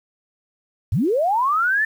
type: linear sweep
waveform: sine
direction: up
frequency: 73 to 1800 Hz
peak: -16 dBFS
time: 0.92-1.85 s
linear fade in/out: 5 ms
effects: 8-bit